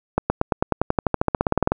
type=accelerating click train; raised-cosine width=1 ms; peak=-3 dBFS; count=21; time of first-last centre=0.18-1.72 s; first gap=120 ms; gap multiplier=0.95; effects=none